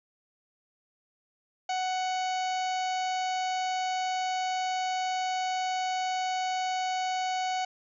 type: harmonic tone with a mistuned harmonic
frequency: 743 Hz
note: F#5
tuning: 7 cents sharp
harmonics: 1 / 2 / 3 / 4 / 5 / 6 / 7 / 8 / 9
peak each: -28 / -42 / -40 / -41 / -47 / -44 / -52 / -49 / -46 dBFS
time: 1.69-7.65 s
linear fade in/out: 5 ms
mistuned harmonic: 5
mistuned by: +26 cents
effects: none